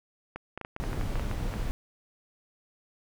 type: clicks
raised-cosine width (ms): 0.5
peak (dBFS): -22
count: 12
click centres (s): 0.36 / 0.576 / 0.613 / 0.649 / 0.764 / 0.839 / 0.931 / 1.012 / 1.156 / 1.196 / 1.313 / 1.539
type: noise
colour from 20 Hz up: brown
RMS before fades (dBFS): -31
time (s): 0.8-1.71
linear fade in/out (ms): 0
effects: none